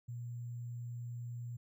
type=tone with sample-and-hold; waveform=sine; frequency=120 Hz; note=B2; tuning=49 cents flat; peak=-40 dBFS; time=0.08-1.57 s; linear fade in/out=10 ms; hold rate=7350 Hz; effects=none